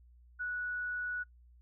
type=tone; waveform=sine; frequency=1471 Hz; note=F#6; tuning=11 cents flat; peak=-34 dBFS; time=0.39-1.24 s; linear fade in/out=20 ms; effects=noise-tail reverb RT60 0.1 s tail -22 dB re dry + added 60 Hz sine -57 dBFS peak until 1.61 s